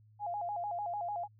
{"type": "tone with vibrato", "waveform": "sine", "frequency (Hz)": 759, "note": "F#5", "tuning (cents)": 44, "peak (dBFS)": -34, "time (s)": [0.19, 1.28], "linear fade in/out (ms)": 50, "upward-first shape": "square", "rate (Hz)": 6.7, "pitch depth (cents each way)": 150, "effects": ["added 107 Hz sine -59 dBFS peak until 1.39 s"]}